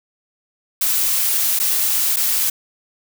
blue noise with dropouts, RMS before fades -18 dBFS, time 0.81-2.5 s, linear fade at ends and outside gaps 5 ms, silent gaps 1.591-1.598 / 2.161-2.167 s, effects none

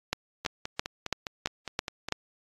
two click trains, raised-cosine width 0.2 ms, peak -16 / -9 dBFS, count 9 / 7, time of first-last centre 0.45-2.086 / 0.13-2.123 s, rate 4.89 / 3.01 Hz, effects AAC 32 kbps

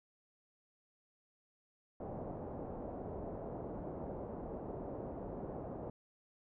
white low-pass noise, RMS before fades -44 dBFS, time 2-5.9 s, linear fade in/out 2 ms, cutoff 680 Hz, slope 24 dB/octave, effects none

